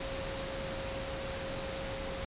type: tone in noise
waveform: sine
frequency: 540 Hz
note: C#5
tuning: 45 cents flat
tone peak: -40 dBFS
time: 0-2.25 s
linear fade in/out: 5 ms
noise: pink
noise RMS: -39 dBFS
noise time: 0-2.25 s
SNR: -4 dB
effects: resampled to 8000 Hz